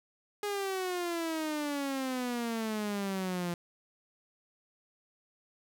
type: exponential sweep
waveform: sawtooth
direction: down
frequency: 415.3 to 171.7 Hz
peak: -28 dBFS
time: 0.43-3.54 s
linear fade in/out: 2 ms
effects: none